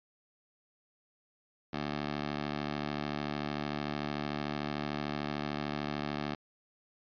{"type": "tone with high-pass filter", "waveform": "15% pulse", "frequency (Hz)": 73.42, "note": "D2", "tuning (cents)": 0, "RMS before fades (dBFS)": -36, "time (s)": [1.73, 6.35], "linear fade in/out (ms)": 5, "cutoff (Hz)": 210, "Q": 0.61, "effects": ["resampled to 11025 Hz"]}